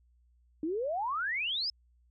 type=exponential sweep; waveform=sine; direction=up; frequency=297.2 to 5274 Hz; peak=-30 dBFS; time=0.63-1.7 s; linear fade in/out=2 ms; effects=added 60 Hz sine -63 dBFS peak until 2.1 s